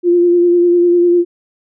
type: tone with vibrato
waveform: sine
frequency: 349.2 Hz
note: F4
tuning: in tune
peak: -7 dBFS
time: 0.03-1.25 s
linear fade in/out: 50 ms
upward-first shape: sine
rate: 10 Hz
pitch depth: 23 cents each way
effects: none